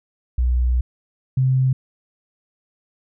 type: tone pair in turn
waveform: sine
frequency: 61.6 / 130.53 Hz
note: B1 / C3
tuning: -4 / -4 cents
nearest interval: octave + minor second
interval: 1300 cents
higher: second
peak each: -15 / -14 dBFS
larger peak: second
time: 0.38-0.81 / 1.37-1.73 s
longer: first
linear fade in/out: 5 ms
effects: none